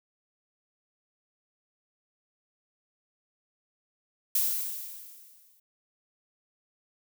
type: noise with exponential decay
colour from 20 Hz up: violet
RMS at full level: -24 dBFS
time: 4.35-5.6 s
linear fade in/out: 5 ms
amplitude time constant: 270 ms
effects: none